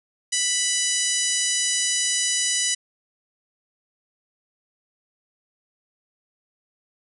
harmonic tone with a mistuned harmonic, 987.8 Hz, B5, in tune, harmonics 2 / 3 / 4 / 5 / 6 / 7 / 8 / 9 / 10, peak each -31 / -29 / -31 / -31 / -27 / -27 / -33 / -29 / -31 dBFS, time 0.32-2.75 s, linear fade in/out 10 ms, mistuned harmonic 9, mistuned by -34 cents, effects none

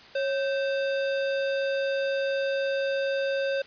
sine tone with sample-and-hold, 548 Hz, C#5, 20 cents flat, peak -24 dBFS, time 0.15-3.62 s, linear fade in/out 5 ms, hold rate 2100 Hz, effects white hiss -49 dBFS RMS until 3.66 s + resampled to 11025 Hz

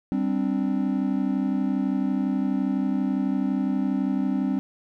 triangle chord, G suspended fourth, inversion none, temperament equal, 196 / 261.6 / 293.7 Hz, G3 / C4 / D4, 0 / 0 / 0 cents, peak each -24 / -23 / -27 dBFS, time 0.12-4.59 s, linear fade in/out 0 ms, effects none

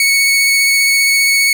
sawtooth tone with vibrato, 2217 Hz, C#7, in tune, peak -6 dBFS, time 0-1.53 s, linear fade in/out 2 ms, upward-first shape sine, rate 15 Hz, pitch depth 11 cents each way, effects none

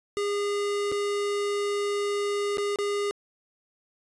square tone with dropouts, 407.6 Hz, G#4, 32 cents flat, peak -26 dBFS, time 0.17-3.11 s, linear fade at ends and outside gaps 0 ms, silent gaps 0.917-0.922 / 2.572-2.582 / 2.759-2.787 s, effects resampled to 22050 Hz

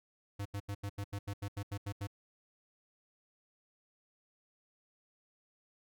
square tone bursts, 100.8 Hz, G2, 49 cents sharp, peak -37 dBFS, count 12, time 0.39-2.072 s, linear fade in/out 10 ms, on 65 ms, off 82 ms, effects none

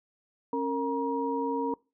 sine tone cluster, 273 / 461.2 / 951 Hz, C#4 / A#4 / A#5, -26 / -19 / +34 cents, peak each -31 dBFS, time 0.53-1.74 s, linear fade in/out 2 ms, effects noise-tail reverb RT60 0.3 s tail -24 dB re dry

